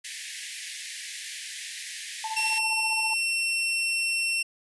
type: high-pass noise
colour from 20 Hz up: pink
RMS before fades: -37 dBFS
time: 0.04-2.59 s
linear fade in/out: 10 ms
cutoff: 1700 Hz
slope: 96 dB/octave
type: tone with tremolo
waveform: triangle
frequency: 880 Hz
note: A5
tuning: in tune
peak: -26 dBFS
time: 2.24-3.14 s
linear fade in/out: 2 ms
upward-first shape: sine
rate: 15 Hz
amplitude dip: 70%
type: tone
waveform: sawtooth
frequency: 2710 Hz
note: E7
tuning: 47 cents sharp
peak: -21 dBFS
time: 2.36-4.43 s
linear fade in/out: 10 ms
effects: resampled to 24000 Hz